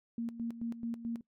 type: tone with tremolo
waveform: sine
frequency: 232.3 Hz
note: A#3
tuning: 6 cents flat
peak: -33 dBFS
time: 0.18-1.21 s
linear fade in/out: 2 ms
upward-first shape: square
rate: 4.6 Hz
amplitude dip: 70%
effects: noise-tail reverb RT60 0.1 s tail -20 dB re dry